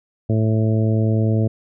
harmonic tone, 110 Hz, A2, in tune, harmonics 1 / 2 / 3 / 4 / 5 / 6, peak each -16 / -22 / -26 / -28 / -30 / -32 dBFS, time 0.29-1.48 s, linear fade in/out 10 ms, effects none

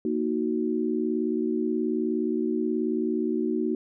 sine chord, D# minor, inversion second, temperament equal, 233.1 / 311.1 / 370 Hz, A#3 / D#4 / F#4, 0 / 0 / 0 cents, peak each -28 dBFS, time 0.05-3.75 s, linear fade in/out 2 ms, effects none

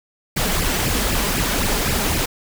pink noise with flanger, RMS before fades -20 dBFS, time 0.36-2.26 s, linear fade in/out 10 ms, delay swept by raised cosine 0.39 to 4.99 ms, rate 3.9 Hz, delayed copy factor +0.8, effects none

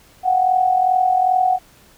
sine tone with amplitude modulation, 740 Hz, F#5, in tune, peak -10 dBFS, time 0.23-1.59 s, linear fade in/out 50 ms, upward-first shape sine, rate 42.5 Hz, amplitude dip 65%, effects pink hiss -50 dBFS RMS until 1.97 s

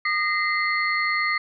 sine tone cluster, 1221 / 1872 / 2062 / 4328 Hz, D#6 / A#6 / C7 / C#8, -33 / +7 / -26 / -42 cents, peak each -26 / -29 / -23 / -32 dBFS, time 0.05-1.38 s, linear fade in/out 5 ms, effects none

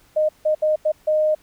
sine tone bursts at uneven times, 616 Hz, D#5, 17 cents flat, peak -15 dBFS, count 5, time 0.16-0.29 / 0.45-0.55 / 0.62-0.76 / 0.85-0.92 / 1.07-1.35 s, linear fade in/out 10 ms, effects pink hiss -56 dBFS RMS until 1.42 s

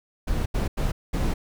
brown noise bursts at uneven times, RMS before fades -24 dBFS, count 4, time 0.27-0.46 / 0.54-0.68 / 0.77-0.92 / 1.13-1.34 s, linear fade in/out 10 ms, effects none

